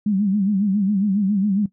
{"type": "tone with vibrato", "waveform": "sine", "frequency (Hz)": 200, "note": "G3", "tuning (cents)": 35, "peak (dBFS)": -16, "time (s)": [0.06, 1.66], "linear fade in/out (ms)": 5, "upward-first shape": "sine", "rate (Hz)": 7.3, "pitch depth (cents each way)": 110, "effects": ["noise-tail reverb RT60 0.1 s tail -17 dB re dry"]}